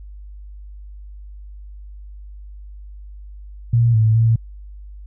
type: tone with pitch steps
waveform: sine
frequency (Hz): 117.2 / 110.2 / 113.5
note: A#2 / A2 / A#2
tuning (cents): +10 / +3 / -46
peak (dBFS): -11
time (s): 3.73-4.36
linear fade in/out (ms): 5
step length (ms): 210
effects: added 50 Hz sine -34 dBFS peak until 5.06 s